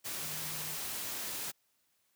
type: tone in noise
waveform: sine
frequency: 155.5 Hz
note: D#3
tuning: 1 cent flat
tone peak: -49 dBFS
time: 0.22-0.76 s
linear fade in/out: 20 ms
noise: white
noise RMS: -39 dBFS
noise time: 0.04-1.52 s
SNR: -13 dB
effects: white hiss -75 dBFS RMS until 2.15 s + high-pass 60 Hz 12 dB/octave